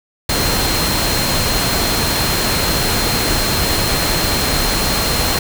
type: tone in noise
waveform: sine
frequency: 4186 Hz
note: C8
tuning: in tune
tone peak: -22 dBFS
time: 0.29-5.39 s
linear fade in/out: 5 ms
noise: pink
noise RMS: -17 dBFS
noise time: 0.29-5.39 s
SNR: -8 dB
effects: none